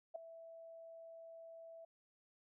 sine tone with ADSR envelope, 659.3 Hz, E5, in tune, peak -38 dBFS, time 0.14-1.85 s, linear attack 17 ms, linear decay 4 ms, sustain -14 dB, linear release 6 ms, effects none

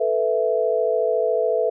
sine chord, A suspended second, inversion none, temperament equal, 440 / 493.9 / 659.3 Hz, A4 / B4 / E5, 0 / 0 / 0 cents, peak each -22 dBFS, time 0-1.7 s, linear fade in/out 10 ms, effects none

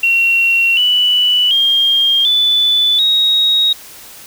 sine tone with pitch steps, 2735 / 2965 / 3215 / 3486 / 3780 Hz, F7 / F#7 / G7 / A7 / A#7, -37 / +3 / +43 / -17 / +23 cents, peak -9 dBFS, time 0.03-3.73 s, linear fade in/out 5 ms, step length 740 ms, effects white hiss -36 dBFS RMS until 4.26 s

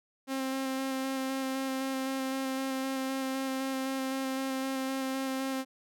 sawtooth tone with vibrato, 265.7 Hz, C4, 27 cents sharp, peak -27 dBFS, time 0.27-5.65 s, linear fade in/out 50 ms, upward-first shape square, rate 3.9 Hz, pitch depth 11 cents each way, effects none

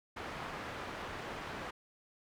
white low-pass noise, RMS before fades -43 dBFS, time 0.16-1.71 s, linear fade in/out 10 ms, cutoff 1600 Hz, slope 12 dB/octave, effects none

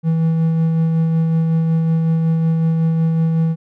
triangle tone with tremolo, 162.7 Hz, E3, 22 cents flat, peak -10 dBFS, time 0.03-3.56 s, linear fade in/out 50 ms, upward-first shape sine, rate 5.4 Hz, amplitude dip 25%, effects none

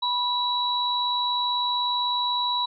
sine tone pair together, 981 / 3912 Hz, B5 / B7, -12 / -17 cents, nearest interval 2 octaves, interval 2395 cents, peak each -25 dBFS, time 0.02-2.66 s, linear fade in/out 10 ms, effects none

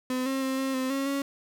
35% pulse tone with pitch steps, 255.1 / 267.6 / 264.4 / 267.1 / 259.7 / 272.9 / 277.6 Hz, C4 / C4 / C4 / C4 / C4 / C#4 / C#4, -44 / +39 / +18 / +36 / -13 / -27 / +3 cents, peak -25 dBFS, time 0.1-1.22 s, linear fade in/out 2 ms, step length 160 ms, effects none

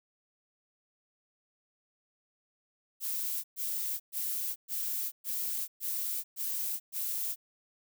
violet noise bursts, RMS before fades -34 dBFS, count 8, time 3-7.36 s, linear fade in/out 50 ms, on 440 ms, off 120 ms, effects none

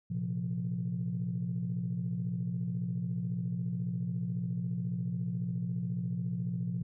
sine chord, Bb suspended second, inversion none, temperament equal, 116.54 / 130.81 / 174.61 Hz, Bb2 / C3 / F3, 0 / 0 / 0 cents, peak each -36 / -37 / -33 dBFS, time 0.1-6.83 s, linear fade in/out 10 ms, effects tanh soft clip ceiling -24 dBFS

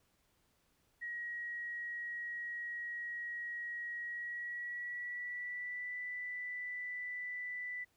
sine tone with pitch glide, 1900 to 1981.8 Hz, A#6 to B6, +33 to +5 cents, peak -39 dBFS, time 1.01-7.85 s, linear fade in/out 20 ms, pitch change +72 cents, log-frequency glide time 4.03-5.97 s, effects pink hiss -75 dBFS RMS until 7.96 s

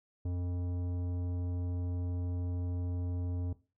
triangle tone with tanh clipping, 88.7 Hz, F2, 27 cents sharp, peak -34 dBFS, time 0.25-3.53 s, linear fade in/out 5 ms, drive 17 dB, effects noise-tail reverb RT60 0.3 s tail -17 dB re dry

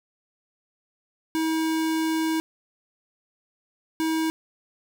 square tone pair in turn, 320.3 / 320.3 Hz, E4 / E4, -50 / -50 cents, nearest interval unison, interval 0 cents, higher neither, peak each -23 dBFS, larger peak neither, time 1.35-2.4 / 4-4.3 s, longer first, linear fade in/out 0 ms, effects none

